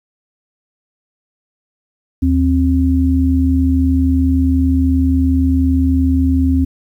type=tone pair together; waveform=sine; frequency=78.11 / 264.7 Hz; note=D#2 / C4; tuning=+7 / +20 cents; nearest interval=octave + major sixth; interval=2113 cents; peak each=-13 dBFS; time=2.22-6.65 s; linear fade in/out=10 ms; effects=8-bit